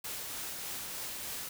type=noise with tremolo; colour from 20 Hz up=white; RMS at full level=-39 dBFS; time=0.04-1.49 s; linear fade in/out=5 ms; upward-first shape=triangle; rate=3.3 Hz; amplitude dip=25%; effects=none